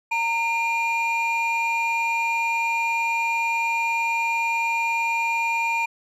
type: tone pair together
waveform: triangle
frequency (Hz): 920 / 2403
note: A#5 / D7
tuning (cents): -23 / +39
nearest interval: octave + perfect fourth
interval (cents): 1662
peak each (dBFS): -21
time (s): 0.11-5.86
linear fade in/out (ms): 10
effects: tanh soft clip ceiling -14 dBFS + resampled to 32000 Hz